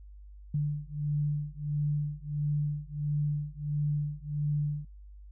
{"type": "beating tone pair", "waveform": "sine", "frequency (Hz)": [146.83, 148.33], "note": ["D3", "D3"], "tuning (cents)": [0, 18], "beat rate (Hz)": 1.5, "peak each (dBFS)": -31, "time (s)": [0.54, 4.85], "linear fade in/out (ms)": 5, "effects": ["noise-tail reverb RT60 0.1 s tail -19 dB re dry", "added 50 Hz sine -46 dBFS peak until 5.31 s"]}